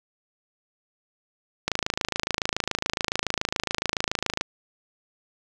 click train, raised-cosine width 0.2 ms, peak -6 dBFS, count 75, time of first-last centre 1.68-4.411 s, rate 27.1 Hz, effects none

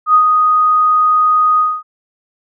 sine tone with ADSR envelope, 1244.5 Hz, D#6, in tune, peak -4 dBFS, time 0.06-1.83 s, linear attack 82 ms, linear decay 88 ms, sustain -4 dB, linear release 240 ms, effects none

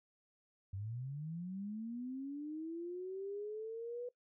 sine linear sweep, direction up, 92.9 to 493.9 Hz, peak -40 dBFS, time 0.73-4.09 s, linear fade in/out 5 ms, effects noise-tail reverb RT60 0.1 s tail -20 dB re dry

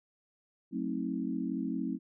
sine chord, F# diminished seventh, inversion none, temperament just, 185 / 222 / 266.4 / 319.7 Hz, F#3 / A3 / C4 / Eb4, 0 / +16 / +31 / +47 cents, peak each -38 / -37 / -35 / -38 dBFS, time 0.71-1.99 s, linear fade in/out 50 ms, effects none

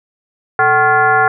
sine tone with frequency modulation, 1080 Hz, C#6, 45 cents flat, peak -8 dBFS, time 0.59-1.28 s, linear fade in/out 2 ms, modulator 320 Hz, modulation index 1.8, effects none

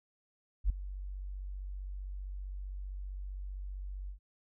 sine tone with ADSR envelope, 47.68 Hz, G1, 47 cents flat, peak -22 dBFS, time 0.64-4.19 s, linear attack 57 ms, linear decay 7 ms, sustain -16 dB, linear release 100 ms, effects none

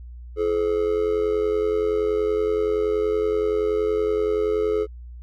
triangle tone with amplitude modulation, 427 Hz, G#4, 48 cents sharp, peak -14 dBFS, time 0.36-4.87 s, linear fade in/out 50 ms, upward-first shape sine, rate 90.6 Hz, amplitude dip 75%, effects added 60 Hz sine -36 dBFS peak until 5.22 s

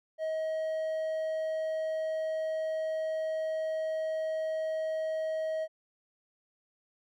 triangle tone, 634 Hz, D#5, 32 cents sharp, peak -28 dBFS, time 0.18-5.68 s, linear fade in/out 50 ms, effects none

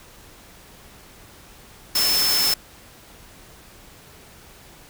sine tone in noise, 5274 Hz, E8, in tune, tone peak -19 dBFS, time 1.95-2.54 s, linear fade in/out 5 ms, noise white, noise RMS -23 dBFS, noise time 1.95-2.54 s, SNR +1 dB, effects pink hiss -47 dBFS RMS until 4.89 s

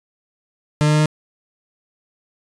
40% pulse tone with pitch steps, 150.2 / 151.16 / 152.12 / 153.09 Hz, D3 / D#3 / D#3 / D#3, +39 / -50 / -39 / -28 cents, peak -12 dBFS, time 0.81-1.058 s, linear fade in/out 0 ms, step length 62 ms, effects resampled to 22050 Hz

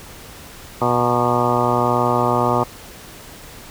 harmonic tone with a mistuned harmonic, 121.6 Hz, B2, 26 cents flat, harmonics 1 / 2 / 3 / 4 / 5 / 6 / 7 / 8 / 9 / 10, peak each -24 / -24 / -24 / -24 / -24 / -24 / -24 / -24 / -24 / -24 dBFS, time 0.81-2.64 s, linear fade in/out 10 ms, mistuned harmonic 8, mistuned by -58 cents, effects pink hiss -39 dBFS RMS until 3.7 s

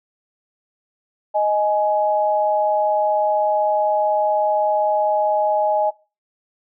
sine tone pair together, 622.3 / 838.1 Hz, D#5 / G#5, 0 / +16 cents, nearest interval perfect fourth, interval 516 cents, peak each -18 dBFS, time 1.34-5.91 s, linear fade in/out 20 ms, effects noise-tail reverb RT60 0.3 s tail -20 dB re dry

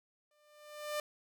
sawtooth tone with exponential growth, 597 Hz, D5, 28 cents sharp, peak -29 dBFS, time 0.31-1 s, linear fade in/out 2 ms, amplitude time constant 150 ms, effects none

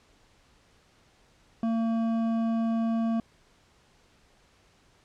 sine tone with hard clipping, 227.2 Hz, A#3, 44 cents flat, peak -26 dBFS, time 1.63-3.2 s, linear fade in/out 2 ms, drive 9 dB, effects pink hiss -62 dBFS RMS until 5.04 s + low-pass 7000 Hz 12 dB/octave

